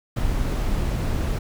brown noise, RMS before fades -23 dBFS, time 0.16-1.39 s, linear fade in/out 10 ms, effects none

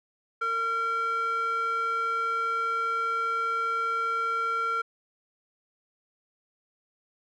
square tone with band-pass filter, 457.5 Hz, A#4, 32 cents flat, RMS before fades -28 dBFS, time 0.41-4.82 s, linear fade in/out 10 ms, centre 1500 Hz, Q 6, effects none

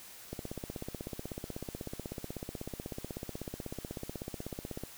click train, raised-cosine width 2 ms, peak -25 dBFS, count 74, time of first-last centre 0.33-4.836 s, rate 16.2 Hz, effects white hiss -51 dBFS RMS until 4.97 s

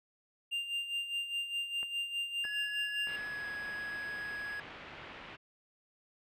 triangle tone with tremolo, 2794 Hz, F7, in tune, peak -30 dBFS, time 0.51-3.17 s, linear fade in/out 20 ms, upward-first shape sine, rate 4.9 Hz, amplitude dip 65%
click train, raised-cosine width 0.5 ms, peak -33 dBFS, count 6, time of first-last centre 1.83-4.936 s, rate 1.61 Hz
triangle tone with pitch glide, 1687 to 1668.6 Hz, G#6 to G#6, +27 to +8 cents, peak -36 dBFS, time 2.44-4.6 s, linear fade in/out 2 ms, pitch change -19 cents, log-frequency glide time 3.28-3.46 s
white low-pass noise, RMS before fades -49 dBFS, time 3.07-5.37 s, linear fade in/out 20 ms, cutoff 2800 Hz, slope 24 dB/octave
effects none

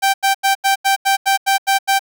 sawtooth tone bursts, 782 Hz, G5, 4 cents flat, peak -8 dBFS, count 10, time 0.02-1.994 s, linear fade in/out 20 ms, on 120 ms, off 86 ms, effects none

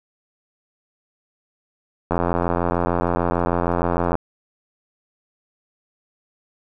click train, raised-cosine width 1 ms, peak -6 dBFS, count 178, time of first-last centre 2.11-4.154 s, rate 86.6 Hz, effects none

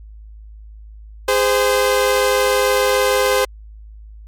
sawtooth tone pair together, 409.6 / 516.1 Hz, G#4 / C5, -24 / -24 cents, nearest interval major third, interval 400 cents, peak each -14 / -11 dBFS, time 1.28-3.45 s, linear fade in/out 5 ms, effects added 53 Hz sine -35 dBFS peak until 4.27 s + MP3 64 kbps

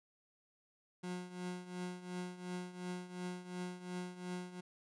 30% pulse tone with tremolo, 180 Hz, F#3, 47 cents flat, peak -36 dBFS, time 1.03-4.61 s, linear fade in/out 10 ms, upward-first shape triangle, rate 2.8 Hz, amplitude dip 80%, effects resampled to 24000 Hz

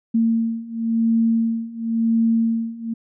sine beating tone pair, 227.1 / 228.05 Hz, A#3 / A#3, -45 / -38 cents, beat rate 0.95 Hz, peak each -21 / -19 dBFS, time 0.14-2.94 s, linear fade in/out 10 ms, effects none

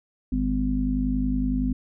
harmonic tone, 50.8 Hz, G#1, 38 cents flat, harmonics 1 / 3 / 4 / 5, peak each -26 / -33 / -31 / -24 dBFS, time 0.32-1.73 s, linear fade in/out 5 ms, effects none

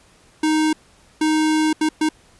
square tone bursts at uneven times, 311.1 Hz, D#4, in tune, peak -16 dBFS, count 4, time 0.43-0.73 / 1.21-1.73 / 1.81-1.89 / 2.01-2.09 s, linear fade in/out 5 ms, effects pink hiss -53 dBFS RMS until 2.39 s + resampled to 24000 Hz

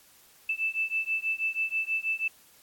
sine beating tone pair, 2637 / 2643.2 Hz, E7 / E7, 0 / +4 cents, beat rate 6.2 Hz, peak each -30 dBFS, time 0.49-2.28 s, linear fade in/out 5 ms, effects white hiss -58 dBFS RMS until 2.62 s + AAC 64 kbps

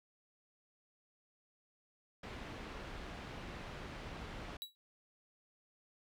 pink low-pass noise, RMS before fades -47 dBFS, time 2.23-4.57 s, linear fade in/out 5 ms, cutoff 3100 Hz, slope 12 dB/octave
45% pulse tone with exponential decay, 3900 Hz, B7, 23 cents flat, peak -38 dBFS, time 4.62-4.75 s, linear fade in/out 0 ms, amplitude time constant 27 ms
effects none

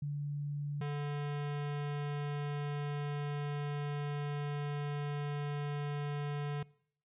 sine / square tone pair in turn, 144.8 / 145.45 Hz, D3 / D3, -24 / -16 cents, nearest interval unison, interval 8 cents, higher second, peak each -34 / -35 dBFS, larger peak first, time 0.02-0.81 / 0.81-6.63 s, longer second, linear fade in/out 5 ms, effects noise-tail reverb RT60 0.6 s tail -22 dB re dry + resampled to 8000 Hz

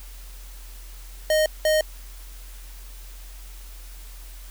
square tone pair in turn, 620 / 620 Hz, D#5 / D#5, -6 / -6 cents, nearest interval unison, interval 0 cents, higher neither, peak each -18 dBFS, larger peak neither, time 1.3-1.46 / 1.65-1.81 s, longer neither, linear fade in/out 2 ms, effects added 43 Hz sine -38 dBFS peak until 4.5 s + white hiss -48 dBFS RMS until 4.5 s

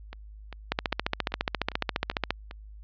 two click trains, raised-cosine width 0.3 ms, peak -24 / -9 dBFS, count 7 / 24, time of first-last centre 0.13-2.511 / 0.72-2.306 s, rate 2.52 / 14.5 Hz, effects added 52 Hz sine -43 dBFS peak until 2.83 s + resampled to 11025 Hz

